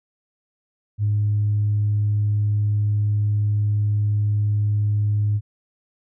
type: tone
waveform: sine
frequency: 104.3 Hz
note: G#2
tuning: 8 cents sharp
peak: -16 dBFS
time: 0.98-5.41 s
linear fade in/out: 50 ms
effects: tanh soft clip ceiling -13 dBFS